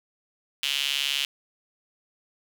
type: tone with high-pass filter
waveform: sawtooth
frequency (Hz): 140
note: C#3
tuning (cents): +18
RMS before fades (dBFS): -27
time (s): 0.63-1.25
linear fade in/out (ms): 0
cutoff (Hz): 3000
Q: 4.6
effects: none